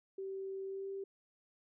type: tone with pitch glide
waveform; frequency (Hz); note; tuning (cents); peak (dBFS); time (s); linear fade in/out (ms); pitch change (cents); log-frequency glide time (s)
sine; 386.3 to 391; G4 to G4; -25 to -4; -39; 0.18-1.04; 5; +21; 0.65-0.89
effects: none